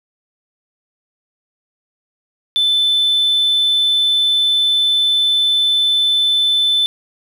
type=tone; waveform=sine; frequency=3520 Hz; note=A7; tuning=in tune; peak=-10 dBFS; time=2.56-6.86 s; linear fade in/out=0 ms; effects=tanh soft clip ceiling -9 dBFS + 7-bit